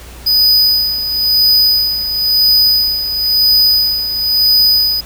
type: tone with tremolo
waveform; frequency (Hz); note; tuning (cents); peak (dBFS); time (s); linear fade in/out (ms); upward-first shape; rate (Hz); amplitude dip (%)
square; 4978; D#8; 0; -7; 0.26-5.01; 10; sine; 0.98; 65
effects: added 60 Hz sine -33 dBFS peak until 5.05 s + pink hiss -36 dBFS RMS until 5.05 s